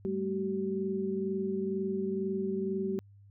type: tone cluster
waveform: sine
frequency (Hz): 195.7 / 217.8 / 382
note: G3 / A3 / G4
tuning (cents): -3 / -17 / -45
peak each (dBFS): -34 / -38 / -32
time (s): 0.05-2.99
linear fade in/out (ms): 0
effects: added 100 Hz sine -53 dBFS peak until 3.3 s